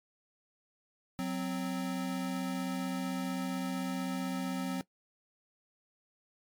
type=tone pair together; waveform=square; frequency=185 / 260.7 Hz; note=F#3 / C4; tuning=0 / -6 cents; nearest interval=tritone; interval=594 cents; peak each=-36 / -36 dBFS; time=1.19-4.81 s; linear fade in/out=0 ms; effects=noise-tail reverb RT60 0.1 s tail -19 dB re dry + MP3 96 kbps